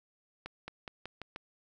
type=accelerating click train; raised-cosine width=0.3 ms; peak=-25 dBFS; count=6; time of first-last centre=0.46-1.361 s; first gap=220 ms; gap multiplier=0.9; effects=none